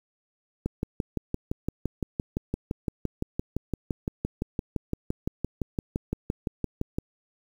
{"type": "click train", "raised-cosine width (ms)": 3, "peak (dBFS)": -14, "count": 38, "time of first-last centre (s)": [0.66, 6.985], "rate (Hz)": 5.85, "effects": ["8-bit"]}